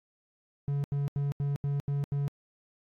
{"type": "tone bursts", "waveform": "triangle", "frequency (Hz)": 141.8, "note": "C#3", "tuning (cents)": 40, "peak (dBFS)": -25, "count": 7, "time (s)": [0.68, 2.28], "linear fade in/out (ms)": 0, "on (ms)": 160, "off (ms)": 80, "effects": ["AAC 48 kbps"]}